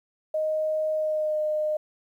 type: tone with pitch glide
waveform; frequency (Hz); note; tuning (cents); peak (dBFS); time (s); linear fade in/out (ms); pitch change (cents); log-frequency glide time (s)
sine; 622.3 to 611.6; D#5 to D#5; 0 to -30; -23; 0.34-1.77; 5; -30; 0.93-1.4
effects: 10-bit